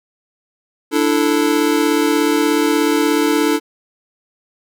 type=chord; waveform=square; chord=D suspended second; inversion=none; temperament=just; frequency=293.7 / 330.4 / 440.5 Hz; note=D4 / E4 / A4; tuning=0 / +4 / +2 cents; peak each=-17 / -19 / -19 dBFS; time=0.91-3.6 s; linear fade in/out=50 ms; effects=none